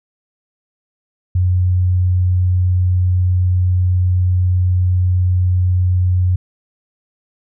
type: tone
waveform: sine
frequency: 90.8 Hz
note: F#2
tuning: 32 cents flat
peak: -11 dBFS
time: 1.35-6.36 s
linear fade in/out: 5 ms
effects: none

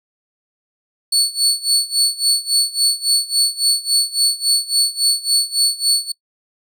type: tone with tremolo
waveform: 30% pulse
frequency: 4435 Hz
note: C#8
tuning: in tune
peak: -8 dBFS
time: 1.12-6.12 s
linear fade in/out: 5 ms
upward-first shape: sine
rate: 3.6 Hz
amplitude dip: 90%
effects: noise-tail reverb RT60 0.1 s tail -24 dB re dry

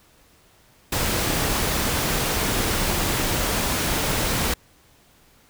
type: noise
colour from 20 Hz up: pink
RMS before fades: -23 dBFS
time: 0.92-4.54 s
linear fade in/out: 5 ms
effects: pink hiss -56 dBFS RMS until 5.49 s

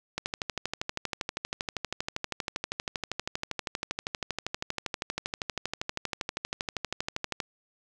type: click train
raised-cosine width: 0.2 ms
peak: -13 dBFS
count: 92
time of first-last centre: 0.18-7.402 s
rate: 12.6 Hz
effects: none

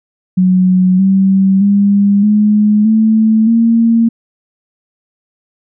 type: tone with pitch steps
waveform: sine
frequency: 184.3 / 192.57 / 201.2 / 210.2 / 219.7 / 229.5 Hz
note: F#3 / G3 / G3 / G#3 / A3 / A#3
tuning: -7 / -31 / +45 / +21 / -2 / -27 cents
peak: -6 dBFS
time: 0.37-4.09 s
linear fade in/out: 10 ms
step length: 620 ms
effects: none

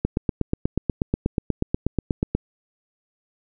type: click train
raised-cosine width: 3 ms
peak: -7 dBFS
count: 20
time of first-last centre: 0.05-2.35 s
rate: 8.26 Hz
effects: none

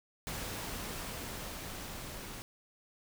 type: noise with level ramp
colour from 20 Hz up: pink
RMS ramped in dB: -39 to -45 dBFS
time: 0.27-2.42 s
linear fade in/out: 0 ms
effects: none

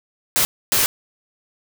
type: noise bursts at uneven times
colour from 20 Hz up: white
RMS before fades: -17 dBFS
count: 2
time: 0.36-0.45 / 0.72-0.86 s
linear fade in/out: 0 ms
effects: none

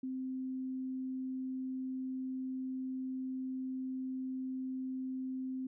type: tone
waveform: sine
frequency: 260 Hz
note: C4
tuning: 11 cents flat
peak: -36 dBFS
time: 0.03-5.67 s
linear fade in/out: 5 ms
effects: none

